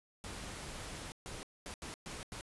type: noise bursts at uneven times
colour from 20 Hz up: pink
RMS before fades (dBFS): -45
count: 6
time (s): 0.24-1.12 / 1.26-1.43 / 1.66-1.74 / 1.82-1.94 / 2.06-2.23 / 2.32-2.41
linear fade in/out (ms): 0
effects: resampled to 24000 Hz